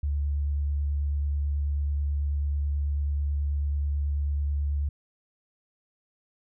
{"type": "tone with vibrato", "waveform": "sine", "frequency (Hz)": 72, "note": "D2", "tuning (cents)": -34, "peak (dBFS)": -24, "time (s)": [0.03, 4.89], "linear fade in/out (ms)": 5, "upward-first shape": "sine", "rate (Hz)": 9.2, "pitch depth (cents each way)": 13, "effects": []}